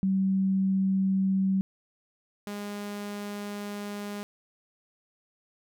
sine / sawtooth tone pair in turn, 191.8 / 204.9 Hz, G3 / G#3, -37 / -23 cents, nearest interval minor second, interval 114 cents, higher second, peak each -22 / -30 dBFS, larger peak first, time 0.03-1.61 / 2.47-4.23 s, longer second, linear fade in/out 0 ms, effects none

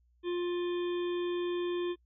harmonic tone, 351.7 Hz, F4, 12 cents sharp, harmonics 1 / 3 / 5 / 7 / 9 / 10, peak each -30 / -45 / -50 / -50 / -49 / -50 dBFS, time 0.23-1.96 s, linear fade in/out 50 ms, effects noise-tail reverb RT60 0.1 s tail -26 dB re dry + added 60 Hz sine -65 dBFS peak until 2.05 s

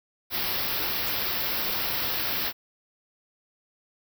white band-stop noise, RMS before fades -28 dBFS, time 0.3-2.53 s, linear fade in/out 50 ms, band 5500 to 12000 Hz, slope 96 dB/octave
white noise with exponential decay, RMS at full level -31 dBFS, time 1.07-1.15 s, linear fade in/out 5 ms, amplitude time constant 16 ms
effects none

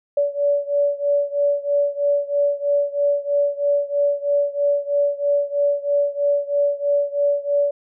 sine beating tone pair, 572 / 575.1 Hz, D5 / D5, -46 / -36 cents, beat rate 3.1 Hz, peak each -19 / -21 dBFS, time 0.17-7.71 s, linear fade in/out 5 ms, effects none

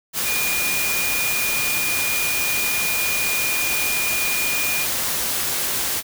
sine tone in noise, 2433 Hz, D#7, 39 cents flat, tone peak -23 dBFS, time 0.24-4.87 s, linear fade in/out 50 ms, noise white, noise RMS -23 dBFS, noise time 0.13-6.03 s, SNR -3 dB, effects none

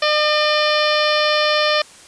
harmonic tone with a mistuned harmonic, 604 Hz, D5, 48 cents sharp, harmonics 1 / 2 / 3 / 4 / 5 / 6 / 7 / 8 / 9, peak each -18 / -21 / -23 / -24 / -25 / -26 / -26 / -27 / -28 dBFS, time 0.02-1.82 s, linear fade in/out 5 ms, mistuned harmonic 6, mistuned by -40 cents, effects white hiss -43 dBFS RMS until 2.07 s + resampled to 22050 Hz

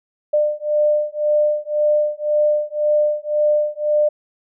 sine beating tone pair, 598 / 599.9 Hz, D5 / D5, +31 / +37 cents, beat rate 1.9 Hz, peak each -18 dBFS, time 0.33-4.09 s, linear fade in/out 10 ms, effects none

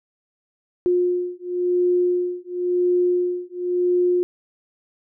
sine beating tone pair, 356.6 / 357.55 Hz, F4 / F4, +36 / +41 cents, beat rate 0.95 Hz, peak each -21 dBFS, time 0.86-4.23 s, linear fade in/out 0 ms, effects none

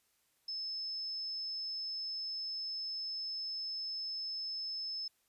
sine tone, 5230 Hz, E8, 15 cents flat, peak -37 dBFS, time 0.48-5.08 s, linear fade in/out 5 ms, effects white hiss -75 dBFS RMS until 5.28 s + resampled to 32000 Hz

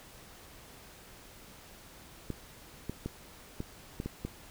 clicks, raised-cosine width 3 ms, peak -22 dBFS, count 7, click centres 2.303 / 2.896 / 3.06 / 3.604 / 4.001 / 4.06 / 4.25 s, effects pink hiss -53 dBFS RMS until 4.5 s

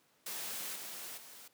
white noise with level steps, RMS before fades -41 / -45 / -53 dBFS, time 0.26-1.48 s, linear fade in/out 5 ms, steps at 0.75 / 1.17 s, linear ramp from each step 10 ms, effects pink hiss -70 dBFS RMS until 1.53 s + high-pass 200 Hz 12 dB/octave

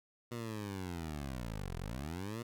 15% pulse linear two-way sweep, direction down then up, 121.1 to 40.52 to 121.1 Hz, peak -33 dBFS, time 0.31-2.43 s, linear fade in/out 10 ms, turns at 1.77 s, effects none

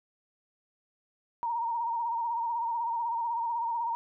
sine tone with vibrato, 932.3 Hz, A#5, in tune, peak -28 dBFS, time 1.43-3.95 s, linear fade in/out 0 ms, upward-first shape sine, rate 16 Hz, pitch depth 50 cents each way, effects none

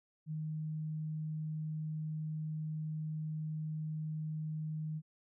sine tone, 155.4 Hz, D#3, 2 cents flat, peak -36 dBFS, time 0.26-5.02 s, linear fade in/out 50 ms, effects none

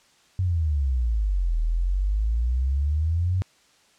sine exponential two-way sweep, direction down then up, 95 to 39.31 to 95 Hz, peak -20 dBFS, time 0.39-3.42 s, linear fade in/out 0 ms, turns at 1.6 s, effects white hiss -59 dBFS RMS until 3.98 s + low-pass 7000 Hz 12 dB/octave

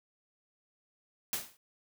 white noise with exponential decay, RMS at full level -30 dBFS, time 1.33-1.57 s, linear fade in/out 1 ms, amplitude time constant 52 ms, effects none

